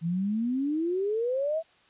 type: exponential sweep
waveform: sine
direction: up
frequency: 160.9 to 667 Hz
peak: -25 dBFS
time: 0.01-1.63 s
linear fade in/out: 50 ms
effects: white hiss -61 dBFS RMS until 1.89 s + resampled to 8000 Hz